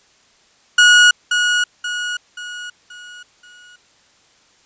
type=tone with echo; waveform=30% pulse; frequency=1453 Hz; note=F#6; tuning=32 cents flat; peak=-4 dBFS; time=0.78-1.11 s; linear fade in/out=5 ms; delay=530 ms; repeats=5; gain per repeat=-7 dB; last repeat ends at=3.76 s; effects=white hiss -54 dBFS RMS until 4.65 s + resampled to 16000 Hz